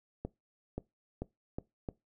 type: accelerating click train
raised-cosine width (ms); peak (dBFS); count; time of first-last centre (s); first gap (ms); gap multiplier
2; -23; 5; 0.25-1.888; 530; 0.83
effects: noise-tail reverb RT60 0.2 s tail -21 dB re dry